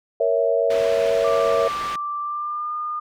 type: chord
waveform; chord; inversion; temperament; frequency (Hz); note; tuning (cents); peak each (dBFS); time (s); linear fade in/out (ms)
sine; A# diminished; none; equal; 466.2 / 554.4 / 659.3; A#4 / C#5 / E5; 0 / 0 / 0; -21; 0.2-1.68; 5
type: low-pass noise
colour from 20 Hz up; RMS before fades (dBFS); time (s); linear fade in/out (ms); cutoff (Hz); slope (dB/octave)
white; -34; 0.7-1.96; 5; 2900; 12
type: tone with pitch glide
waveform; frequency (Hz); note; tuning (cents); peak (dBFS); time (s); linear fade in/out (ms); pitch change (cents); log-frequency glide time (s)
sine; 1174.7 to 1215.4; D6 to D#6; 0 to -41; -24; 1.24-3; 10; +59; 2.21-2.75
effects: none